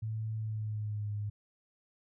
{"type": "tone with pitch glide", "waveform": "sine", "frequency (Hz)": [110, 103.89], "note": ["A2", "G#2"], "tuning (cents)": [0, 1], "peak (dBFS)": -33, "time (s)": [0.02, 1.3], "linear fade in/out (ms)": 10, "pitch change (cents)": -99, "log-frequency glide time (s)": [0.36, 1.1], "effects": []}